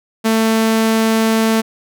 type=tone; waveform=sawtooth; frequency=222.7 Hz; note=A3; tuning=21 cents sharp; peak=-8 dBFS; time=0.24-1.62 s; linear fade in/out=20 ms; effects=none